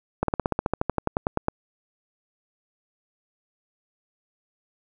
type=slowing click train; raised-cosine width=1 ms; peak=-8 dBFS; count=17; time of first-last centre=0.23-1.484 s; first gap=53 ms; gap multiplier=1.05; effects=none